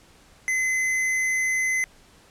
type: tone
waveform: square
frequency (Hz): 2043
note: C7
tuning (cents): -42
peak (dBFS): -22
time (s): 0.48-1.84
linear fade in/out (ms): 0
effects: pink hiss -54 dBFS RMS until 2.3 s + low-pass 10000 Hz 12 dB/octave